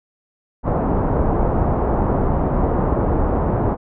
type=low-pass noise; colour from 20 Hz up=pink; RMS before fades=-18 dBFS; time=0.63-3.77 s; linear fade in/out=50 ms; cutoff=1000 Hz; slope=24 dB/octave; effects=none